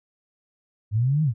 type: linear two-way sweep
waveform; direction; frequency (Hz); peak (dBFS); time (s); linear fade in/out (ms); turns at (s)
sine; up then down; 99.6 to 159.9 to 99.6; -18; 0.91-1.34; 50; 1.23
effects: none